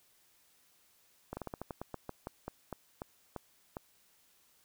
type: slowing click train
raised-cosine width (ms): 1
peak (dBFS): -25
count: 16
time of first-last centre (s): 1.33-3.769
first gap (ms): 40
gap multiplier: 1.18
effects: white hiss -68 dBFS RMS until 4.64 s